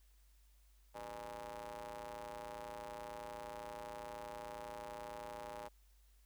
sawtooth ring-modulated tone, 112.5 Hz, A2, 39 cents sharp, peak -39 dBFS, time 0.94-5.69 s, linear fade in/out 20 ms, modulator 716 Hz, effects added 50 Hz sine -64 dBFS peak until 6.25 s + white hiss -75 dBFS RMS until 6.25 s

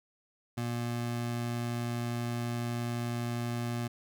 25% pulse tone, 119.2 Hz, A#2, 39 cents sharp, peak -28 dBFS, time 0.57-3.88 s, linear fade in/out 10 ms, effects none

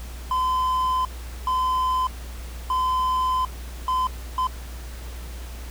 triangle tone bursts at uneven times, 1023 Hz, C6, 39 cents flat, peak -18 dBFS, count 5, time 0.31-1.05 / 1.47-2.07 / 2.7-3.45 / 3.88-4.07 / 4.38-4.47 s, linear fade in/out 2 ms, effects added 60 Hz sine -33 dBFS peak until 5.7 s + pink hiss -43 dBFS RMS until 5.7 s

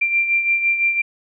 sine beating tone pair, 2367 / 2372.9 Hz, D7 / D7, +13 / +17 cents, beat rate 5.9 Hz, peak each -16 / -24 dBFS, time 0.01-1.02 s, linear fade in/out 10 ms, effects none

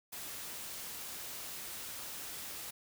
white noise, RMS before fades -44 dBFS, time 0.12-2.71 s, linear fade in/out 10 ms, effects none

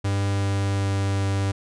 45% pulse tone with pitch glide, 99.3 to 98.33 Hz, G2 to G2, +23 to +6 cents, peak -21 dBFS, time 0.04-1.52 s, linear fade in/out 10 ms, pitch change -17 cents, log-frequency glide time 0.3-1.25 s, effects resampled to 22050 Hz

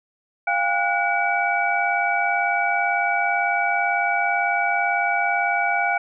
sine tone cluster, 700 / 798 / 1459 / 2287 Hz, F5 / G5 / F#6 / D7, +4 / +31 / -25 / -47 cents, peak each -24 dBFS, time 0.47-5.98 s, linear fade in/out 5 ms, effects none

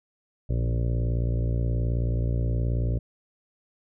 harmonic tone with a mistuned harmonic, 58.8 Hz, A#1, 16 cents sharp, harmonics 1 / 2 / 3 / 4 / 5 / 6 / 7 / 8 / 9 / 10, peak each -25 / -26 / -37 / -41 / -40 / -43 / -42 / -45 / -44 / -44 dBFS, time 0.49-2.99 s, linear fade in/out 10 ms, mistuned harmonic 3, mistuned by -27 cents, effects none

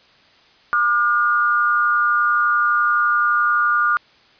sine tone pair together, 1200.3 / 1432 Hz, D6 / F6, +37 / +43 cents, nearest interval minor third, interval 306 cents, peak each -17 dBFS, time 0.73-3.97 s, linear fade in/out 0 ms, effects white hiss -52 dBFS RMS until 4.39 s + resampled to 11025 Hz

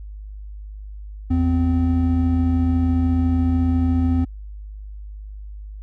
triangle tone pair together, 81.2 / 257.6 Hz, E2 / C4, -26 / -27 cents, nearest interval octave + minor sixth, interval 1999 cents, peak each -16 / -17 dBFS, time 1.3-4.25 s, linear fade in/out 10 ms, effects added 51 Hz sine -32 dBFS peak until 5.82 s

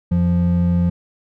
triangle tone pair together, 87.2 / 174.29 Hz, F2 / F3, -2 / -3 cents, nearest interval octave, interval 1199 cents, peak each -17 / -13 dBFS, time 0.11-0.9 s, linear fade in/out 10 ms, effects none

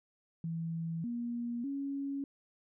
sine tone with pitch steps, 164.8 / 237.7 / 277.8 Hz, E3 / A#3 / C#4, 0 / +34 / +4 cents, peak -34 dBFS, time 0.44-2.24 s, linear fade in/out 2 ms, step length 600 ms, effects none

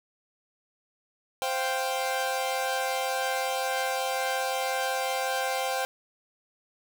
sawtooth chord, C suspended fourth, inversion none, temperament equal, 523.3 / 698.5 / 784 Hz, C5 / F5 / G5, 0 / 0 / 0 cents, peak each -27 / -31 / -26 dBFS, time 1.42-5.85 s, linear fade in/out 0 ms, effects 9-bit

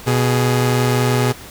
sawtooth tone pair together, 123.47 / 416.7 Hz, B2 / G#4, 0 / +6 cents, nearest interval octave + major sixth, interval 2106 cents, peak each -11 / -16 dBFS, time 0.06-1.33 s, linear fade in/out 20 ms, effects pink hiss -37 dBFS RMS until 1.5 s

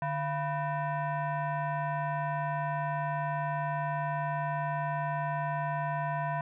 sine tone with frequency modulation, 150 Hz, D3, 37 cents sharp, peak -29 dBFS, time 0.02-6.41 s, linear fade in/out 2 ms, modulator 835 Hz, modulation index 1.4, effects none

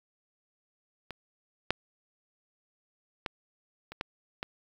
clicks, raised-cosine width 0.3 ms, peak -23 / -9 / -16 / -26 / -16 / -18 dBFS, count 6, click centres 1.107 / 1.706 / 3.262 / 3.92 / 4.011 / 4.429 s, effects 8-bit

